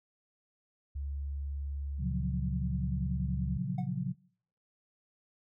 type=tone; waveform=sine; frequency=70.3 Hz; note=C#2; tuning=25 cents sharp; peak=-34 dBFS; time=0.95-3.58 s; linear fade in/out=10 ms
type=chord; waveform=sine; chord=Gb major seventh; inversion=first; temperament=equal; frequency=116.54 / 138.59 / 174.61 / 185 Hz; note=Bb2 / Db3 / F3 / Gb3; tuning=0 / 0 / 0 / 0 cents; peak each=-40 / -35 / -38 / -36 dBFS; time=1.98-4.15 s; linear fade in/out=50 ms
type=tone with exponential decay; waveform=triangle; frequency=731 Hz; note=F#5; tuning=21 cents flat; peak=-35 dBFS; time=3.78-3.9 s; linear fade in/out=5 ms; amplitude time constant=26 ms
effects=noise-tail reverb RT60 0.6 s tail -24 dB re dry